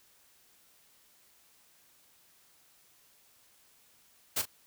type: noise with echo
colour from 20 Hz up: white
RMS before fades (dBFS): -30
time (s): 4.36-4.42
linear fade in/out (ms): 10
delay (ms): 37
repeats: 1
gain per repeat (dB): -11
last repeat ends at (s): 4.457
effects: white hiss -64 dBFS RMS until 4.66 s